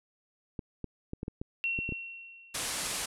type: clicks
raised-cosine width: 3 ms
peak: -23 dBFS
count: 9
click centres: 0.592 / 0.843 / 1.134 / 1.231 / 1.281 / 1.415 / 1.789 / 1.891 / 1.923 s
type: tone with exponential decay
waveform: sine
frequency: 2727 Hz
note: F7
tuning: 42 cents flat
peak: -27 dBFS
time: 1.64-2.98 s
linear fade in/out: 0 ms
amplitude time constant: 290 ms
type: low-pass noise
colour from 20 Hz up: white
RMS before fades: -35 dBFS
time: 2.54-3.06 s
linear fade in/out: 10 ms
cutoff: 11000 Hz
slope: 48 dB/octave
effects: none